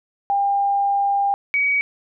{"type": "tone pair in turn", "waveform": "sine", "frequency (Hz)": [800, 2263], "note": ["G5", "C#7"], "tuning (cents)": [35, 35], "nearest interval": "octave + tritone", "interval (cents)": 1800, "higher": "second", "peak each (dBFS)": -16, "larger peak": "neither", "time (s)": [[0.3, 1.34], [1.54, 1.81]], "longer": "first", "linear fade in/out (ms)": 0, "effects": []}